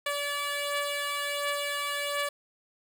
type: beating tone pair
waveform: 10% pulse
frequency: 575 / 576.4 Hz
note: D5 / D5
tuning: -37 / -33 cents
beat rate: 1.4 Hz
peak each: -22 / -28 dBFS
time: 0.06-2.29 s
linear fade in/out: 5 ms
effects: none